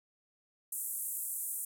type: band-pass noise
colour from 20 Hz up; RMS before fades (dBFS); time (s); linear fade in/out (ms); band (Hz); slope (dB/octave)
pink; -38; 0.72-1.65; 5; 8200 to 15000; 48
effects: none